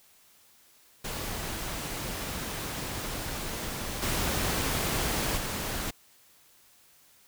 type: noise with level steps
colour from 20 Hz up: pink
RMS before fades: -35 / -29 / -33 dBFS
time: 1.04-5.91 s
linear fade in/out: 10 ms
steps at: 4.02 / 5.37 s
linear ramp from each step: 5 ms
effects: white hiss -60 dBFS RMS until 7.27 s